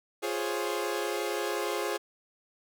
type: chord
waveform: sawtooth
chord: Db major seventh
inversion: first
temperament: equal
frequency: 349.2 / 415.3 / 523.3 / 554.4 Hz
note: F4 / Ab4 / C5 / Db5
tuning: 0 / 0 / 0 / 0 cents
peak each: -31 / -29 / -33 / -34 dBFS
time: 0.22-1.98 s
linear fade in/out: 20 ms
effects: none